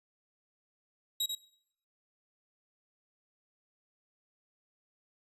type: tone with echo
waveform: sawtooth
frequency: 3830 Hz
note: A#7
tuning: 46 cents sharp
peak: -26 dBFS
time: 1.2-1.26 s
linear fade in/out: 5 ms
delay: 91 ms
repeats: 1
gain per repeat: -5 dB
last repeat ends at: 1.351 s
effects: noise-tail reverb RT60 0.7 s tail -21 dB re dry + resampled to 32000 Hz

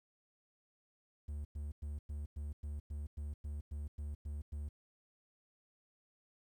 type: tone bursts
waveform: triangle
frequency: 73.42 Hz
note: D2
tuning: in tune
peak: -37 dBFS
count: 13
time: 1.28-4.69 s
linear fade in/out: 10 ms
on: 170 ms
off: 100 ms
effects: 12-bit

